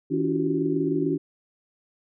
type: tone cluster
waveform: sine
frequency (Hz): 159 / 284.6 / 334.3 / 361.2 / 380.7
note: D#3 / C#4 / E4 / F#4 / F#4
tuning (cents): +38 / +46 / +24 / -42 / +49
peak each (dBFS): -30 / -25 / -30 / -30 / -28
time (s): 0.1-1.18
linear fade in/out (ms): 20
effects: none